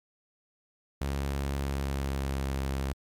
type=tone with pitch glide; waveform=sawtooth; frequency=69.3 to 67.56 Hz; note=C#2 to C#2; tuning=0 to -44 cents; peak=-25 dBFS; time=1.01-2.93 s; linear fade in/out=5 ms; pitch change=-44 cents; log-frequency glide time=1.55-2.52 s; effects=MP3 96 kbps